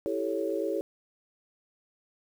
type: chord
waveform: sine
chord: A dominant seventh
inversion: second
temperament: equal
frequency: 329.6 / 392 / 440 / 554.4 Hz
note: E4 / G4 / A4 / C#5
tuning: 0 / 0 / 0 / 0 cents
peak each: -33 dBFS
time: 0.06-0.81 s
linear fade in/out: 0 ms
effects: 9-bit